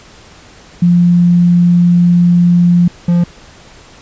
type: tone pair in turn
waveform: sine / triangle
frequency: 174.61 / 173.5 Hz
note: F3 / F3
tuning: 0 / -11 cents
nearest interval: unison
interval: 11 cents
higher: first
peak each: -5 dBFS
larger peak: neither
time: 0.82-2.88 / 3.08-3.24 s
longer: first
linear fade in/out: 5 ms
effects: pink hiss -39 dBFS RMS until 4.01 s + resampled to 16000 Hz